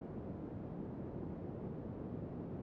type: band-pass noise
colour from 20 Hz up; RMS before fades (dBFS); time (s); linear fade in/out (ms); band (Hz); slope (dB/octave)
pink; -45; 0.01-2.62; 10; 120 to 390; 12
effects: none